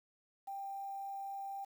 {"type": "tone with quantisation", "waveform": "sine", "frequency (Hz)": 788, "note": "G5", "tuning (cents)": 9, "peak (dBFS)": -40, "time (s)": [0.47, 1.65], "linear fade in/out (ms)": 10, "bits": 10, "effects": []}